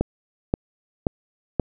click train, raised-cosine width 2 ms, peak -6 dBFS, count 4, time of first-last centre 0.01-1.597 s, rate 1.89 Hz, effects none

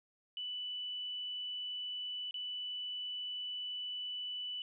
sine tone with dropouts, 2977 Hz, F#7, 10 cents sharp, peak -38 dBFS, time 0.37-4.62 s, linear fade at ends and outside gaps 1 ms, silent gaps 2.31-2.342 s, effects none

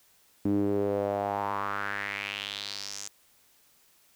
sawtooth tone with band-pass filter sweep, 100.8 Hz, G2, 49 cents sharp, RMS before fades -31 dBFS, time 0.45-3.08 s, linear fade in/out 5 ms, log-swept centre 270 to 6800 Hz, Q 3.8, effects white hiss -63 dBFS RMS until 4.15 s

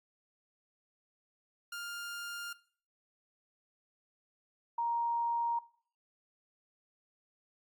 sawtooth / sine tone pair in turn, 1404 / 937.1 Hz, F6 / A#5, +9 / +9 cents, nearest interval perfect fifth, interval 700 cents, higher first, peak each -36 / -30 dBFS, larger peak second, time 1.72-2.53 / 4.78-5.59 s, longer neither, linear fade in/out 5 ms, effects noise-tail reverb RT60 0.5 s tail -19 dB re dry + AAC 64 kbps

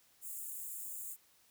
white high-pass noise, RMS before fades -44 dBFS, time 0.21-1.17 s, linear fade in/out 50 ms, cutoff 6900 Hz, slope 96 dB/octave, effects white hiss -68 dBFS RMS until 1.5 s

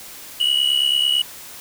triangle tone pair together, 2891 / 2960 Hz, F#7 / F#7, -41 / 0 cents, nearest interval unison, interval 41 cents, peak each -17 dBFS, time 0.4-1.22 s, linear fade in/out 5 ms, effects white hiss -38 dBFS RMS until 1.6 s

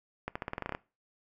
accelerating click train, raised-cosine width 0.5 ms, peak -19 dBFS, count 11, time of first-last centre 0.28-0.749 s, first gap 75 ms, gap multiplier 0.89, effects noise-tail reverb RT60 0.3 s tail -21 dB re dry

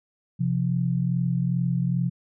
sine tone pair together, 130.9 / 173.32 Hz, C3 / F3, +1 / -13 cents, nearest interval perfect fourth, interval 486 cents, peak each -24 dBFS, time 0.39-2.1 s, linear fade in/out 20 ms, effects none

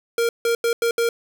square tone bursts at uneven times, 466.2 Hz, A#4, in tune, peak -18 dBFS, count 5, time 0.18-0.29 / 0.45-0.55 / 0.64-0.73 / 0.82-0.91 / 0.98-1.09 s, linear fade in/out 2 ms, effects none

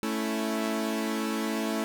sawtooth chord, A major, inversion none, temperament equal, 220 / 277.2 / 329.6 Hz, A3 / C#4 / E4, 0 / 0 / 0 cents, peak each -26 / -31 / -29 dBFS, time 0.03-1.84 s, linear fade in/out 0 ms, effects none

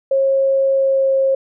sine tone with pitch glide, 541 to 537.3 Hz, C#5 to C5, -42 to +46 cents, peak -12 dBFS, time 0.11-1.35 s, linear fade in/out 5 ms, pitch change -12 cents, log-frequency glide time 0.73-1.13 s, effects none

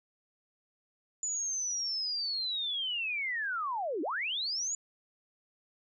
sine linear two-way sweep, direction down then up, 7010 to 277.2 to 7010 Hz, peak -31 dBFS, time 1.23-4.75 s, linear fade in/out 2 ms, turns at 4.02 s, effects none

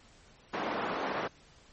white band-pass noise, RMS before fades -34 dBFS, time 0.53-1.28 s, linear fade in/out 10 ms, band 230 to 1100 Hz, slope 12 dB/octave, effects pink hiss -59 dBFS RMS until 1.72 s + MP3 32 kbps

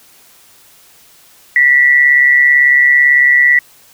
sine tone with amplitude modulation, 1953 Hz, B6, 20 cents flat, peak -3 dBFS, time 1.56-3.59 s, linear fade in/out 2 ms, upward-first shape sine, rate 138 Hz, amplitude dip 55%, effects white hiss -45 dBFS RMS until 3.93 s

